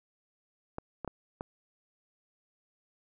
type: clicks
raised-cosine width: 1 ms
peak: -22 dBFS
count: 4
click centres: 0.784 / 1.047 / 1.077 / 1.409 s
effects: none